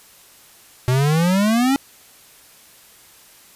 square exponential sweep, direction up, 123.47 to 279.8 Hz, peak -15 dBFS, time 0.88-1.76 s, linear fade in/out 0 ms, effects white hiss -48 dBFS RMS until 3.55 s + resampled to 32000 Hz

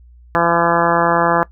harmonic tone, 169.7 Hz, F3, 49 cents flat, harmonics 1 / 2 / 3 / 4 / 5 / 6 / 7 / 8 / 9 / 10, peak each -23 / -22 / -20 / -20 / -20 / -20 / -20 / -23 / -26 / -22 dBFS, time 0.35-1.43 s, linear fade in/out 0 ms, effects noise-tail reverb RT60 0.1 s tail -20 dB re dry + added 60 Hz sine -41 dBFS peak until 1.51 s

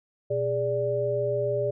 sine tone cluster, 122.4 / 411.9 / 585 Hz, B2 / G#4 / D5, -15 / -14 / -7 cents, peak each -32 / -28 / -26 dBFS, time 0.3-1.71 s, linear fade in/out 10 ms, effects none

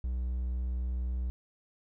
triangle tone with vibrato, 62 Hz, B1, 7 cents sharp, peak -28 dBFS, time 0.04-1.3 s, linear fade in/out 0 ms, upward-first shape triangle, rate 3.8 Hz, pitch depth 8 cents each way, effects none

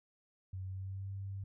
sine tone with pitch glide, 94.1 to 97.76 Hz, F#2 to G2, +30 to -4 cents, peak -39 dBFS, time 0.53-1.44 s, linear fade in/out 5 ms, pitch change +66 cents, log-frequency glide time 0.65-1.1 s, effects none

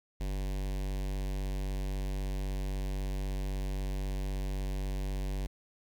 square tone with notch filter, 48.1 Hz, G1, 32 cents flat, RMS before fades -34 dBFS, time 0.2-5.47 s, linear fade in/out 10 ms, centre 1300 Hz, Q 1.6, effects 11-bit

